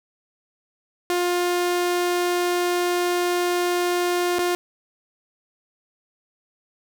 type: tone with dropouts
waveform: sawtooth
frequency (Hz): 353.7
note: F4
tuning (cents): +22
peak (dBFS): -16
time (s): 1.1-4.55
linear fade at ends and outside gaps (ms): 0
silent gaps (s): 4.385-4.391
effects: none